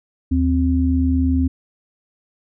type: tone pair together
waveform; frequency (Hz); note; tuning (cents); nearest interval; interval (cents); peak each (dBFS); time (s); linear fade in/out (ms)
sine; 77.77 / 261.6; D#2 / C4; 0 / 0; octave + major sixth; 2100; -17; 0.31-1.48; 10
effects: none